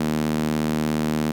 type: tone with high-pass filter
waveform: sawtooth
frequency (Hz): 77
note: D#2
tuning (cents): -17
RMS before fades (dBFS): -23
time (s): 0-1.32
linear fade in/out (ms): 5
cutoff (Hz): 210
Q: 2.7
effects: none